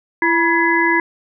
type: harmonic tone with a mistuned harmonic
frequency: 336.7 Hz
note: E4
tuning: 37 cents sharp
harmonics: 1 / 3 / 5 / 6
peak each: -18 / -18 / -18 / -18 dBFS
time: 0.22-1 s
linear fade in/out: 2 ms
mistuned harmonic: 3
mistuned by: -68 cents
effects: none